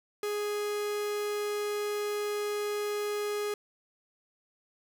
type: tone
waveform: 45% pulse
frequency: 415.3 Hz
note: G#4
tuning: in tune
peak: -30 dBFS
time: 0.23-3.54 s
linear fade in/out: 2 ms
effects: none